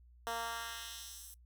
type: tone with high-pass filter sweep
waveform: 10% pulse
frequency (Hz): 230.9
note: A#3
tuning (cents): -16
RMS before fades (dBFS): -43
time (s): 0.27-1.34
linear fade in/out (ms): 0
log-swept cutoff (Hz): 540 to 10000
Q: 0.94
effects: noise-tail reverb RT60 0.1 s tail -22 dB re dry + added 60 Hz sine -58 dBFS peak until 1.45 s